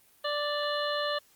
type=harmonic tone; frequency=587.3 Hz; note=D5; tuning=in tune; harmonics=1 / 2 / 3 / 5 / 6 / 7; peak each=-31 / -34 / -36 / -38 / -39 / -39 dBFS; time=0.24-1.19 s; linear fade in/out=10 ms; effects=white hiss -62 dBFS RMS until 1.35 s + Opus 32 kbps